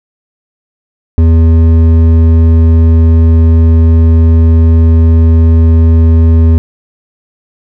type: tone with hard clipping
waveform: sine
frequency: 81.7 Hz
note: E2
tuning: 15 cents flat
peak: -4 dBFS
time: 1.18-6.58 s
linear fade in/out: 0 ms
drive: 9 dB
effects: none